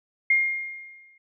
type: tone with exponential decay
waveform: sine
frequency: 2127 Hz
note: C7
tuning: 28 cents sharp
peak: -15 dBFS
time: 0.3-1.18 s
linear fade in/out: 5 ms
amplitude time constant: 190 ms
effects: none